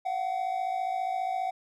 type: tone pair together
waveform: triangle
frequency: 698.5 / 753.3 Hz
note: F5 / F#5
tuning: 0 / +31 cents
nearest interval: minor second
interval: 131 cents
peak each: -32 / -27 dBFS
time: 0.05-1.51 s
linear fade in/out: 10 ms
effects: none